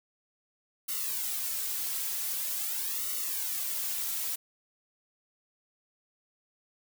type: noise with flanger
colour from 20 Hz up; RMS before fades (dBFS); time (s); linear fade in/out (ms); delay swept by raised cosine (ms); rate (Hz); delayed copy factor
blue; -33; 0.88-4.36; 10; 1.2 to 3.4; 0.45; -1
effects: none